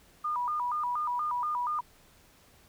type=tone with vibrato; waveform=sine; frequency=1089 Hz; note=C#6; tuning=31 cents flat; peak=-28 dBFS; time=0.24-1.81 s; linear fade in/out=10 ms; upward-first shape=square; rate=4.2 Hz; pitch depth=190 cents each way; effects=pink hiss -60 dBFS RMS until 2.68 s